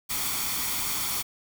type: noise with comb filter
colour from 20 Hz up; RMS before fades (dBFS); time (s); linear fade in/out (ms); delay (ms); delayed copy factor
white; -29; 0.09-1.23; 20; 0.89; +0.55
effects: none